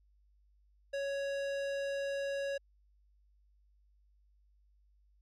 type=tone with tanh clipping; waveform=sine; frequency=556 Hz; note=C#5; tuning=5 cents sharp; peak=-36 dBFS; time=0.93-2.58 s; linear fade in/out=10 ms; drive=18 dB; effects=added 50 Hz sine -65 dBFS peak until 5.21 s